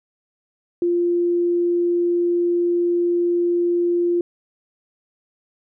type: tone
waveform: sine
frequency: 347.8 Hz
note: F4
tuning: 7 cents flat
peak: -16 dBFS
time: 0.82-4.21 s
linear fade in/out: 2 ms
effects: none